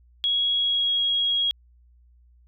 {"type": "tone with pitch glide", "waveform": "sine", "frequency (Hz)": [3322, 3297], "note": ["G#7", "G#7"], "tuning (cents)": [0, -13], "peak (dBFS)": -20, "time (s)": [0.24, 1.51], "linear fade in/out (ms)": 0, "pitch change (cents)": -13, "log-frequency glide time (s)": [0.57, 0.97], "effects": ["added 60 Hz sine -53 dBFS peak until 2.47 s"]}